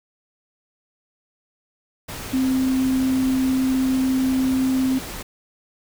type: tone in noise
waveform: sine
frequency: 261.1 Hz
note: C4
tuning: 3 cents flat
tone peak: -17 dBFS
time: 2.33-4.99 s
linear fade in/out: 10 ms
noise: pink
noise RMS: -33 dBFS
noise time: 2.08-5.23 s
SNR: +13 dB
effects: none